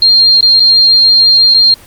sine tone with dropouts, 4202 Hz, C8, 7 cents sharp, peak -3 dBFS, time 0.02-1.74 s, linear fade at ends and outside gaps 2 ms, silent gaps 0.408-0.427 / 0.597-0.602 / 1.54-1.544 s, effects pink hiss -37 dBFS RMS until 1.86 s + Opus 24 kbps

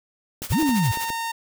white noise with tremolo, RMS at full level -31 dBFS, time 0.42-1.1 s, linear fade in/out 0 ms, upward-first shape sine, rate 12 Hz, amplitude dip 80%
clicks, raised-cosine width 2 ms, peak -21 dBFS, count 6, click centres 0.42 / 0.521 / 0.627 / 0.692 / 0.973 / 1.103 s
sine linear two-way sweep, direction up then down, 51.9 to 329.6 to 95.1 Hz, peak -18 dBFS, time 0.5-0.92 s, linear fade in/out 10 ms, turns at 0.6 s
sawtooth tone, 917 Hz, A#5, 29 cents flat, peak -22 dBFS, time 0.52-1.32 s, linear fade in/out 10 ms
effects none

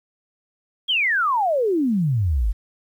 sine exponential sweep, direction down, 3343 to 45.03 Hz, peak -17 dBFS, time 0.88-2.53 s, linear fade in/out 20 ms, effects 9-bit

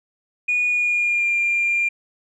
sine tone with pitch glide, 2455 to 2392 Hz, D#7 to D7, -24 to +31 cents, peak -16 dBFS, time 0.48-1.89 s, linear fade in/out 10 ms, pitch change -45 cents, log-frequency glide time 0.68-1.33 s, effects tanh soft clip ceiling -13 dBFS

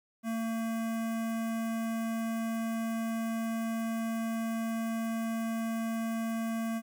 square tone with notch filter, 226.4 Hz, A3, 50 cents sharp, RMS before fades -33 dBFS, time 0.23-6.82 s, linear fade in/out 50 ms, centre 4100 Hz, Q 1.1, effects 11-bit

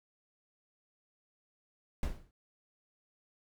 brown noise with exponential decay, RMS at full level -29 dBFS, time 2.03-2.31 s, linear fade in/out 1 ms, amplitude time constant 60 ms, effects none

